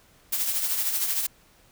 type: noise with tremolo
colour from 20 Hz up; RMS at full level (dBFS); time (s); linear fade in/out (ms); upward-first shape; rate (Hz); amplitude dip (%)
blue; -24; 0.32-1.27; 10; triangle; 13; 55
effects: pink hiss -58 dBFS RMS until 1.71 s